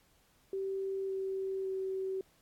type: tone with pitch steps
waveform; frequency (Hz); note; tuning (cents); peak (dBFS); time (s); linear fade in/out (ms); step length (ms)
sine; 387.1 / 384.2 / 381.3; G4 / G4 / G4; -22 / -35 / -48; -33; 0.53-2.21; 2; 560
effects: pink hiss -68 dBFS RMS until 2.41 s + AAC 64 kbps